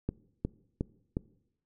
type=click train; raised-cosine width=3 ms; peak=-17 dBFS; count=4; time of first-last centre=0.09-1.169 s; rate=2.78 Hz; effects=noise-tail reverb RT60 0.8 s tail -22 dB re dry